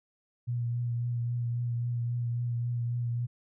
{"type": "tone with vibrato", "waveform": "sine", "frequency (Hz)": 119.7, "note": "A#2", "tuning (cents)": 46, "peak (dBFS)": -28, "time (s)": [0.47, 3.27], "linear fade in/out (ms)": 20, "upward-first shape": "triangle", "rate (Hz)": 3.7, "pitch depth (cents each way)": 25, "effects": []}